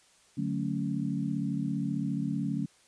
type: chord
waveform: sine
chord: D major seventh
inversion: none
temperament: equal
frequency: 146.83 / 185 / 220 / 277.2 Hz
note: D3 / F#3 / A3 / C#4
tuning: 0 / 0 / 0 / 0 cents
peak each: -34 dBFS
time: 0.37-2.66 s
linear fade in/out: 10 ms
effects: white hiss -62 dBFS RMS until 2.87 s + resampled to 22050 Hz